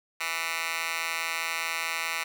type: tone with high-pass filter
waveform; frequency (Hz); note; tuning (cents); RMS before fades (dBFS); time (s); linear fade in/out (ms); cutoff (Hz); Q
10% pulse; 164.81; E3; 0; -31; 0.2-2.24; 10; 1700; 2.8
effects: none